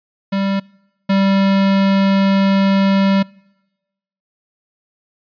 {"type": "tone pair in turn", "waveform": "square", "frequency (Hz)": [196, 195.22], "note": ["G3", "G3"], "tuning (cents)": [0, -7], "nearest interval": "unison", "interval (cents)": 7, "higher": "first", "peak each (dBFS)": [-16, -12], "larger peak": "second", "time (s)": [[0.32, 0.6], [1.09, 3.23]], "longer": "second", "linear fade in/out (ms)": 10, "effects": ["noise-tail reverb RT60 1.0 s tail -26 dB re dry", "resampled to 11025 Hz"]}